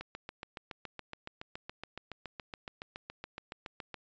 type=click train; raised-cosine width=0.3 ms; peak=-25 dBFS; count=29; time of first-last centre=0.01-3.943 s; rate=7.12 Hz; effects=resampled to 16000 Hz